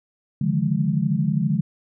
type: tone cluster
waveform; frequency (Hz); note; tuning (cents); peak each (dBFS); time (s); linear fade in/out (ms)
sine; 142.9 / 155.4 / 178.2 / 210.3; D3 / D#3 / F3 / G#3; -47 / -2 / +35 / +22; -24; 0.41-1.61; 5
effects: none